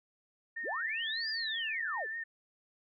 sine tone with vibrato, 1803 Hz, A6, 42 cents sharp, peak -36 dBFS, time 0.56-2.24 s, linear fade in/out 10 ms, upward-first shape triangle, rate 5.1 Hz, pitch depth 58 cents each way
sine linear two-way sweep, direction up then down, 190 to 4965 to 343.3 Hz, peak -35 dBFS, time 0.63-2.07 s, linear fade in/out 50 ms, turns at 1.29 s
effects none

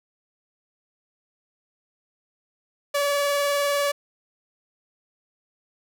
sawtooth tone with vibrato, 571 Hz, D5, 49 cents flat, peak -17 dBFS, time 2.94-3.92 s, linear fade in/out 10 ms, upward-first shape sine, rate 20 Hz, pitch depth 24 cents each way, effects none

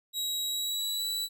sawtooth tone with pitch glide, 3845 to 3944 Hz, B7 to B7, -47 to -3 cents, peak -27 dBFS, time 0.13-1.29 s, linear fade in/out 50 ms, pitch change +44 cents, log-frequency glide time 0.43-1.05 s, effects none

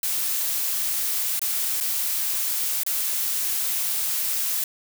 blue noise with dropouts, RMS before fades -25 dBFS, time 0.03-4.64 s, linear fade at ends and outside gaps 2 ms, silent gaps 1.394-1.416 / 1.803-1.808 / 2.834-2.864 s, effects none

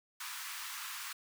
pink high-pass noise, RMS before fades -43 dBFS, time 0.2-1.13 s, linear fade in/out 5 ms, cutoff 990 Hz, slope 48 dB/octave, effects none

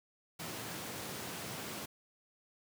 pink high-pass noise, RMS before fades -43 dBFS, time 0.39-1.86 s, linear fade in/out 10 ms, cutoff 110 Hz, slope 24 dB/octave, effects none

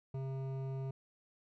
sine tone with hard clipping, 133.8 Hz, C3, 39 cents sharp, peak -39 dBFS, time 0.14-0.91 s, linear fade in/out 5 ms, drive 12 dB, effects none

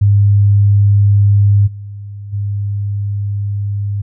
sine tone with level steps, 101.4 Hz, G#2, 41 cents flat, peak -6 / -25 / -15 dBFS, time 0.01-4.02 s, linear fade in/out 10 ms, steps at 1.66 / 2.32 s, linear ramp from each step 20 ms, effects none

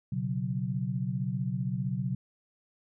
sine chord, B suspended second, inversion none, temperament just, 123.47 / 138.9 / 185.21 Hz, B2 / C#3 / F#3, 0 / +4 / +2 cents, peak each -33 dBFS, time 0.12-2.15 s, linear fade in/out 5 ms, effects none

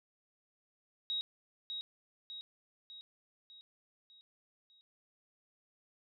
sine tone with echo, 3800 Hz, A#7, 33 cents sharp, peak -33 dBFS, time 1.1-1.21 s, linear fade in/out 0 ms, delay 600 ms, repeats 6, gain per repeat -5 dB, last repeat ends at 4.81 s, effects none

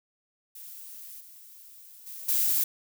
violet noise with level steps, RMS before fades -44 / -50 / -41 / -25 dBFS, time 0.55-2.64 s, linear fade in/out 5 ms, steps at 1.2 / 2.06 / 2.28 s, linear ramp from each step 10 ms, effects none

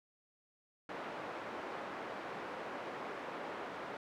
pink band-pass noise, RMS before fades -44 dBFS, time 0.89-3.97 s, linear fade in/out 2 ms, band 370 to 1600 Hz, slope 12 dB/octave, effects none

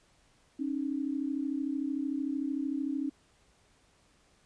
sine tone pair together, 272.1 / 305.4 Hz, C#4 / D#4, -32 / -32 cents, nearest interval major second, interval 200 cents, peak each -32 / -34 dBFS, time 0.59-3.1 s, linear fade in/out 10 ms, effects pink hiss -66 dBFS RMS until 4.45 s + resampled to 22050 Hz

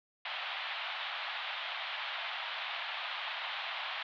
white band-pass noise, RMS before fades -39 dBFS, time 0.25-4.03 s, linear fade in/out 5 ms, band 650 to 3700 Hz, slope 48 dB/octave, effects none

